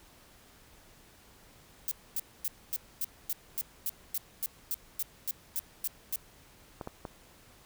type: noise bursts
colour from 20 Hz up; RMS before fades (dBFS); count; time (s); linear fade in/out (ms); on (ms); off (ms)
violet; -32; 16; 1.88-6.158; 0; 33; 250
type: clicks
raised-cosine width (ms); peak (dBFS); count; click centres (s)
1; -24; 3; 6.812 / 6.874 / 7.052
effects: pink hiss -58 dBFS RMS until 7.65 s